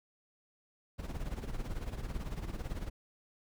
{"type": "noise with tremolo", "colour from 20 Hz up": "brown", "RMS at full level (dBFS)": -36, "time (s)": [0.98, 2.9], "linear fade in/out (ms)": 20, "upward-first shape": "sine", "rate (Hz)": 18, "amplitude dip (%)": 70, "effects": []}